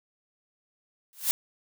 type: noise with exponential growth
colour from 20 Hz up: blue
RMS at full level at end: -20 dBFS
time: 1.13-1.31 s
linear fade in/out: 0 ms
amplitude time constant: 38 ms
effects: none